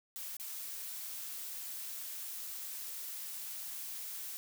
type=noise with dropouts; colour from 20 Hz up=blue; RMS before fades=-43 dBFS; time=0.16-4.37 s; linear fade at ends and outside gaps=0 ms; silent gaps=0.368-0.398 s; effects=none